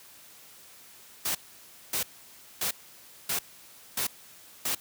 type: noise bursts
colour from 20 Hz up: white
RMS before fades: -29 dBFS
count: 6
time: 1.25-4.75 s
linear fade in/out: 5 ms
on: 100 ms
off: 580 ms
effects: white hiss -52 dBFS RMS until 4.8 s + high-pass 60 Hz 12 dB/octave